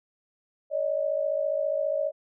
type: tone pair together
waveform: sine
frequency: 565.2 / 620 Hz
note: C#5 / D#5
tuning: +34 / -6 cents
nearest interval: major second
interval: 160 cents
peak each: -27 dBFS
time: 0.7-2.12 s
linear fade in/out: 50 ms
effects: none